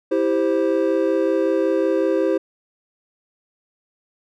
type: chord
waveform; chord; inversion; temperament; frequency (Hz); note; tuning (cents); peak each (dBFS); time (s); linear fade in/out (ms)
triangle; C major; first; just; 327 / 392.4 / 523.3; E4 / G4 / C5; -14 / +2 / 0; -19; 0.11-2.38; 10
effects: none